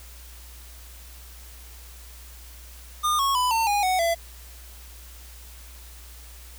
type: tone with pitch steps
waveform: square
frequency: 1214 / 1100.5 / 997.5 / 904.2 / 819.7 / 743 / 673.5 Hz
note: D#6 / C#6 / B5 / A5 / G#5 / F#5 / E5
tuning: -43 / -13 / +17 / +47 / -23 / +7 / +37 cents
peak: -21 dBFS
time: 3.03-4.15 s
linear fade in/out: 20 ms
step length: 160 ms
effects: added 60 Hz sine -43 dBFS peak until 6.58 s + white hiss -48 dBFS RMS until 6.58 s